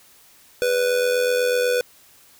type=tone with amplitude modulation; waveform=square; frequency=493.8 Hz; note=B4; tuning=in tune; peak=-16 dBFS; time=0.62-1.81 s; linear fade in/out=0 ms; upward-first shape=sine; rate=88.1 Hz; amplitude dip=55%; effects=white hiss -52 dBFS RMS until 2.39 s